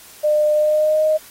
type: tone with pitch glide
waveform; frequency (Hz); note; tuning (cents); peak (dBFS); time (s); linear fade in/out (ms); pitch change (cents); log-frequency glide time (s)
sine; 603 to 621; D5 to D#5; +46 to -3; -13; 0.23-1.18; 20; +51; 0.53-1.04
effects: white hiss -43 dBFS RMS until 1.3 s + AAC 48 kbps